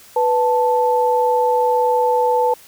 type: tone pair together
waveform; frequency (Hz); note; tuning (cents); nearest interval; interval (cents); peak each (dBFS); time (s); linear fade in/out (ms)
sine; 493.9 / 879.2; B4 / A5; 0 / -2; minor seventh; 998; -16; 0.16-2.54; 5
effects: white hiss -45 dBFS RMS until 2.67 s